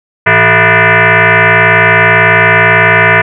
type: tone with frequency modulation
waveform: sine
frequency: 165.6 Hz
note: E3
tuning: 8 cents sharp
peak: -3 dBFS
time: 0.26-3.22 s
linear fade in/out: 10 ms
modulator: 273 Hz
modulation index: 7.9
effects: none